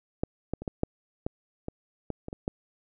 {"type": "clicks", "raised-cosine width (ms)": 2, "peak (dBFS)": [-13, -16, -25, -17, -11, -16, -20, -18, -23, -23, -15], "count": 11, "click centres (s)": [0.235, 0.536, 0.62, 0.678, 0.834, 1.265, 1.684, 2.103, 2.284, 2.329, 2.479], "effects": []}